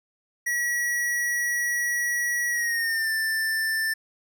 square tone with pitch glide, 1925 to 1775.5 Hz, B6 to A6, -45 to +15 cents, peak -24 dBFS, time 0.46-3.94 s, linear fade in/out 10 ms, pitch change -140 cents, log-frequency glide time 2.49-3.11 s, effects none

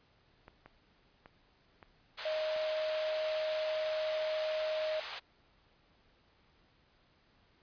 clicks, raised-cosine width 0.5 ms, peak -36 dBFS, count 5, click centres 0.481 / 0.66 / 1.259 / 1.828 / 2.563 s
white band-pass noise, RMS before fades -44 dBFS, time 2.17-5.2 s, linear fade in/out 20 ms, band 540 to 4300 Hz, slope 24 dB/octave
sine tone, 623 Hz, D#5, 2 cents sharp, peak -32 dBFS, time 2.25-5 s, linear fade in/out 5 ms
effects pink hiss -68 dBFS RMS until 7.62 s + resampled to 11025 Hz

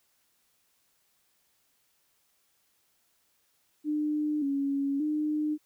sine tone with pitch steps, 300.8 / 278.3 / 303 Hz, D4 / C#4 / D#4, +42 / +7 / -46 cents, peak -26 dBFS, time 3.84-5.58 s, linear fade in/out 50 ms, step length 580 ms, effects white hiss -71 dBFS RMS until 5.65 s

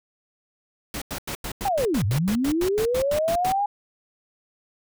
pink noise bursts, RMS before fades -31 dBFS, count 16, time 0.94-3.522 s, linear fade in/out 2 ms, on 77 ms, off 90 ms
sine linear two-way sweep, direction down then up, 830 to 89.6 to 830 Hz, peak -20 dBFS, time 1.65-3.66 s, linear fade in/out 5 ms, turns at 2.05 s
effects none

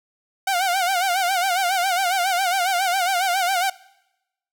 sawtooth tone with vibrato, 740 Hz, F#5, in tune, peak -15 dBFS, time 0.47-3.7 s, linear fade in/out 5 ms, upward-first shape sine, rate 7.3 Hz, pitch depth 110 cents each way, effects noise-tail reverb RT60 0.9 s tail -21 dB re dry

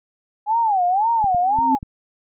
sine tone with vibrato, 812 Hz, G#5, 39 cents flat, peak -15 dBFS, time 0.46-1.79 s, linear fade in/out 50 ms, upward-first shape sine, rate 1.9 Hz, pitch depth 240 cents each way
clicks, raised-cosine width 5 ms, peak -19 dBFS, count 4, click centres 1.243 / 1.347 / 1.588 / 1.829 s
sine tone with exponential growth, 264.3 Hz, C4, 18 cents sharp, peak -15 dBFS, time 1.39-1.75 s, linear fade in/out 0 ms, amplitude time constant 77 ms
effects none

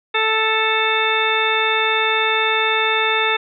harmonic tone with a mistuned harmonic, 440 Hz, A4, in tune, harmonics 1 / 2 / 3 / 4 / 5 / 6 / 8, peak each -23 / -23 / -23 / -23 / -23 / -23 / -23 dBFS, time 0.14-3.37 s, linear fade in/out 10 ms, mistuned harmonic 8, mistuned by +37 cents, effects none

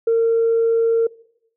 sine tone, 457.4 Hz, A#4, 33 cents flat, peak -12 dBFS, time 0.07-1.07 s, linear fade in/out 5 ms, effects noise-tail reverb RT60 0.8 s tail -23 dB re dry + tanh soft clip ceiling -10 dBFS

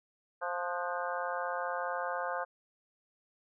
harmonic tone with a mistuned harmonic, 175.7 Hz, F3, 11 cents sharp, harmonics 3 / 4 / 5 / 6 / 7 / 8 / 9, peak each -38 / -39 / -40 / -41 / -41 / -42 / -43 dBFS, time 0.41-2.45 s, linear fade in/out 20 ms, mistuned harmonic 8, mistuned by +74 cents, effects none

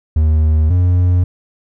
triangle tone pair in turn, 77.78 / 89.58 Hz, D#2 / F2, 0 / +44 cents, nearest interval major second, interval 244 cents, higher second, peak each -7 dBFS, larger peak neither, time 0.16-0.7 / 0.7-1.24 s, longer neither, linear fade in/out 5 ms, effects none

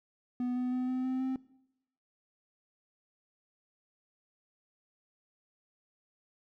triangle tone with pitch steps, 247.5 / 250.2 / 253 / 255.8 / 258.6 / 261.5 Hz, B3 / B3 / B3 / C4 / C4 / C4, +4 / +23 / +42 / -39 / -20 / -1 cents, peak -28 dBFS, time 0.4-1.36 s, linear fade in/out 2 ms, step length 160 ms, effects noise-tail reverb RT60 0.8 s tail -20 dB re dry

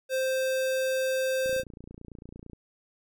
square tone, 523.3 Hz, C5, in tune, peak -26 dBFS, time 0.09-1.64 s, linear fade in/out 50 ms
click train, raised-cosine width 3 ms, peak -31 dBFS, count 32, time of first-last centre 1.46-2.533 s, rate 28.9 Hz
effects none

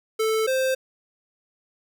square tone pair in turn, 440 / 523.3 Hz, A4 / C5, 0 / 0 cents, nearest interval minor third, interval 300 cents, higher second, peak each -21 / -21 dBFS, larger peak neither, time 0.19-0.47 / 0.47-0.75 s, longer neither, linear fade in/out 10 ms, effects none

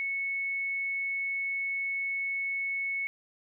sine tone, 2206 Hz, C#7, 9 cents flat, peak -29 dBFS, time 0-3.07 s, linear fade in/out 0 ms, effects none

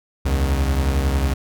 40% pulse beating tone pair, 67.6 / 78.6 Hz, C#2 / D#2, -43 / +18 cents, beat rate 11 Hz, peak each -17 / -23 dBFS, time 0.25-1.34 s, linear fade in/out 10 ms, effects none

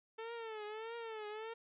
sawtooth tone with vibrato, 442.9 Hz, A4, 11 cents sharp, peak -39 dBFS, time 0.18-1.54 s, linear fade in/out 10 ms, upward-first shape triangle, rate 1.6 Hz, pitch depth 110 cents each way, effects resampled to 8000 Hz

